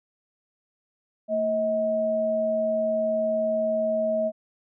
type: tone pair together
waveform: sine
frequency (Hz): 225 / 635.6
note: A3 / D#5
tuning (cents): +39 / +37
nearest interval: octave + tritone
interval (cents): 1798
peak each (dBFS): -31 / -22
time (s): 1.28-4.32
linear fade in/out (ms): 50
effects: none